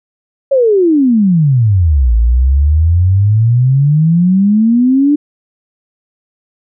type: exponential two-way sweep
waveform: sine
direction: down then up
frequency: 563 to 55 to 298.4 Hz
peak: -6 dBFS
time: 0.51-5.16 s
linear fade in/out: 10 ms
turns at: 2.15 s
effects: none